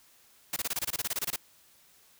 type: noise bursts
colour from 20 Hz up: white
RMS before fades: -31 dBFS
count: 15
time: 0.53-1.361 s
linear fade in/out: 5 ms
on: 33 ms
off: 24 ms
effects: white hiss -61 dBFS RMS until 2.19 s